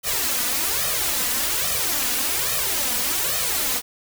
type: noise with flanger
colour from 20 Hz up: white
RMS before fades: -23 dBFS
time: 0.03-3.82 s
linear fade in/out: 50 ms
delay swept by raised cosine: 1.6 to 4.1 ms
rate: 1.2 Hz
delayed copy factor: +0.85
effects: none